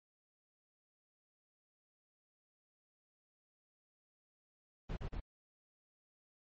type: noise bursts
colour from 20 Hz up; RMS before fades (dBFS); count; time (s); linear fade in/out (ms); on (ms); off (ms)
brown; -40; 3; 4.89-5.202; 10; 80; 36
effects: low-pass 4000 Hz 12 dB/octave + MP3 32 kbps